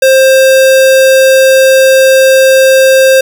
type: tone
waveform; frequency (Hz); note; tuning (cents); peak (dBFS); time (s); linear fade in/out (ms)
square; 529; C5; +19; -3; 0.02-3.21; 5
effects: none